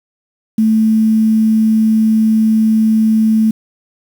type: tone with quantisation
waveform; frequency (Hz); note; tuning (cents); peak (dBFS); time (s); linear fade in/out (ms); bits
sine; 220; A3; 0; -8; 0.58-3.51; 5; 6
effects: none